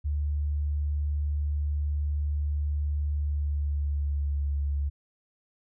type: tone with pitch glide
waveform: sine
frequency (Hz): 73.42 to 71.21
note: D2 to C#2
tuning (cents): 0 to +47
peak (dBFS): -25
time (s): 0.04-4.9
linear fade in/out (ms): 20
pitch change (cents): -53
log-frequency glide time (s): 3.14-4.52
effects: none